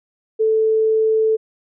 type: tone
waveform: sine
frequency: 439.7 Hz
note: A4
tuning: 1 cent flat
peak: -13 dBFS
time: 0.39-1.37 s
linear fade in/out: 20 ms
effects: none